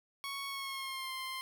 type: tone with pitch glide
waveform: 15% pulse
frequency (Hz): 1108.7 to 1048.9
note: C#6 to C6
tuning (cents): 0 to +4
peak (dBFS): -32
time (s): 0.24-1.41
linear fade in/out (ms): 0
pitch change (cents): -96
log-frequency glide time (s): 0.47-1.13
effects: none